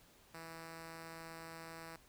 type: tone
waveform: 5% pulse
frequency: 163.9 Hz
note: E3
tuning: 10 cents flat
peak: -37 dBFS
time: 0.34-1.96 s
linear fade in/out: 2 ms
effects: pink hiss -65 dBFS RMS until 2.08 s